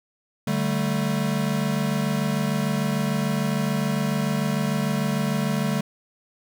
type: chord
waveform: square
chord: D suspended fourth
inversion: none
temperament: equal with one note detuned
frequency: 146.83 / 193.19 / 220 Hz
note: D3 / G3 / A3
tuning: 0 / -25 / 0 cents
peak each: -27 dBFS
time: 0.47-5.81 s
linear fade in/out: 5 ms
effects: none